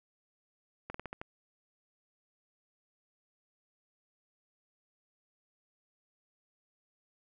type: slowing click train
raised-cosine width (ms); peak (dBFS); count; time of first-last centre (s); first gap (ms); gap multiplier
0.5; -25; 6; 0.9-1.215; 44; 1.18
effects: none